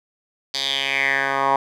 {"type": "tone with band-pass filter sweep", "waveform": "10% pulse", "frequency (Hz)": 136.8, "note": "C#3", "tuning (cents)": -23, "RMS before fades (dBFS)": -21, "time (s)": [0.54, 1.56], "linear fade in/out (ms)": 2, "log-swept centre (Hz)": [4400, 960], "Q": 4.6, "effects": []}